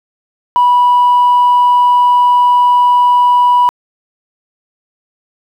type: tone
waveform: sine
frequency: 980 Hz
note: B5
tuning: 14 cents flat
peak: -4 dBFS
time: 0.56-3.69 s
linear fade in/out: 0 ms
effects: tanh soft clip ceiling -3 dBFS + 7-bit